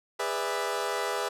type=chord; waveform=20% pulse; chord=E dominant seventh; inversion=first; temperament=equal with one note detuned; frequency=408.9 / 493.9 / 587.3 / 659.3 Hz; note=G#4 / B4 / D5 / E5; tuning=-27 / 0 / 0 / 0 cents; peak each=-28 / -28 / -32 / -30 dBFS; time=0.19-1.29 s; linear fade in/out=10 ms; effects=low-pass 12000 Hz 12 dB/octave